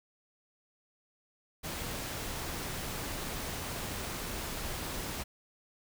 pink noise, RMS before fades -38 dBFS, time 1.63-5.24 s, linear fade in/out 20 ms, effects none

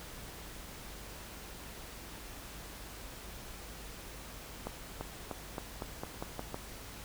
accelerating click train, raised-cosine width 1 ms, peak -23 dBFS, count 9, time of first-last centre 4.67-6.544 s, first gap 340 ms, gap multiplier 0.89, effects added 50 Hz sine -52 dBFS peak until 7.04 s + pink hiss -48 dBFS RMS until 7.04 s

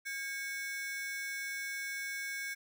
45% pulse ring-modulated tone, 1913 Hz, A#6, 44 cents sharp, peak -34 dBFS, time 0.05-2.55 s, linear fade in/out 20 ms, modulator 298 Hz, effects none

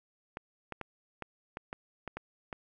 clicks, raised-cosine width 0.5 ms, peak -23 dBFS, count 9, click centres 0.371 / 0.723 / 0.813 / 1.223 / 1.571 / 1.729 / 2.077 / 2.17 / 2.528 s, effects none

